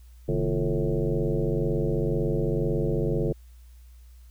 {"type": "tone with frequency modulation", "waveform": "sine", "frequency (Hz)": 155, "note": "D#3", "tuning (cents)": -6, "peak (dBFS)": -22, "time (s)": [0.28, 3.33], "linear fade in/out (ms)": 10, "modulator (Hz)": 96, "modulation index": 3.8, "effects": ["added 60 Hz sine -46 dBFS peak until 4.3 s", "white hiss -64 dBFS RMS until 4.3 s"]}